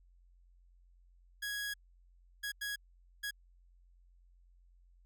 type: tone bursts at uneven times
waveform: sawtooth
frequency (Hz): 1661.2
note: G#6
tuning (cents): 0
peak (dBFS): -33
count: 4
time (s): 1.42-1.74 / 2.43-2.52 / 2.61-2.76 / 3.23-3.31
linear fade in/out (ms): 10
effects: added 44 Hz sine -61 dBFS peak until 5.05 s